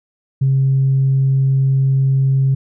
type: tone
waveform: sine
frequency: 134.7 Hz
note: C#3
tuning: 49 cents flat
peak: -10 dBFS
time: 0.41-2.55 s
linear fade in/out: 10 ms
effects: tanh soft clip ceiling -7 dBFS